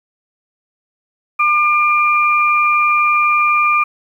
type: tone pair together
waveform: sine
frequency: 1200 / 2388 Hz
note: D6 / D7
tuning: +37 / +28 cents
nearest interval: octave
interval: 1191 cents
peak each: -12 / -15 dBFS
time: 1.39-3.84 s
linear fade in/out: 10 ms
effects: 8-bit